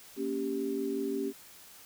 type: chord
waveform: sine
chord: G diminished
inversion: first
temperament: equal with one note detuned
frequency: 233.1 / 278.8 / 392 Hz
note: Bb3 / Db4 / G4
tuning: 0 / +10 / 0 cents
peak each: -38 / -34 / -33 dBFS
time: 0.16-1.33 s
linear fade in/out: 50 ms
effects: white hiss -53 dBFS RMS until 1.85 s